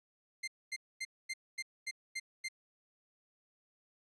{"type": "tone bursts", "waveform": "sawtooth", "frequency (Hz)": 2093, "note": "C7", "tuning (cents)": 0, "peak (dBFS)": -33, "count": 8, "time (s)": [0.43, 2.486], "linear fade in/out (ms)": 10, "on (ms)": 47, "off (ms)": 240, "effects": ["resampled to 22050 Hz"]}